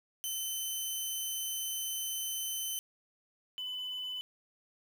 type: tone pair in turn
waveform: 10% pulse / sine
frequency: 3056 / 3007 Hz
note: G7 / F#7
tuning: -45 / +27 cents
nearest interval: unison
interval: 28 cents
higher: first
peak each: -26 / -36 dBFS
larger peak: first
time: 0.24-2.79 / 3.58-4.21 s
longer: first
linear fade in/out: 0 ms
effects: 9-bit